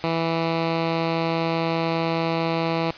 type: tone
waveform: 10% pulse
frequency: 164.81 Hz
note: E3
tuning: in tune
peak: -13 dBFS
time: 0.04-2.91 s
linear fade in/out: 0 ms
effects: white hiss -40 dBFS RMS until 2.97 s + resampled to 11025 Hz